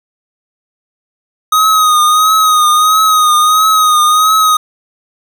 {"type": "tone with vibrato", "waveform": "square", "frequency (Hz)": 1251, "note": "D#6", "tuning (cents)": 9, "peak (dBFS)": -7, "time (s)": [1.52, 4.57], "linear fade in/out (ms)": 5, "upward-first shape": "triangle", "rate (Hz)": 1.5, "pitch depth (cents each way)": 53, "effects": ["8-bit"]}